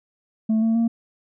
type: tone with pitch steps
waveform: sine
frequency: 220 / 225.1 / 230.4 Hz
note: A3 / A3 / A#3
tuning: 0 / +40 / -20 cents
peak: -14 dBFS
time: 0.49-0.88 s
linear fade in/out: 10 ms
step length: 130 ms
effects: tanh soft clip ceiling -16 dBFS